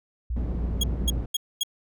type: tone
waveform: sine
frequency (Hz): 59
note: A#1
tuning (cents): +22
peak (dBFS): -25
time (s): 0.3-1.23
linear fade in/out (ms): 5
type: low-pass noise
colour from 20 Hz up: white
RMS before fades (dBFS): -32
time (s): 0.36-1.26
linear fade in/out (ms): 5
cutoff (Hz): 190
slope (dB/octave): 12
type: tone bursts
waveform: sawtooth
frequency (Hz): 3300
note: G#7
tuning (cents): -12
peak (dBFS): -19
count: 4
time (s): 0.81-1.634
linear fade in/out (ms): 5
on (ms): 26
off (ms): 240
effects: none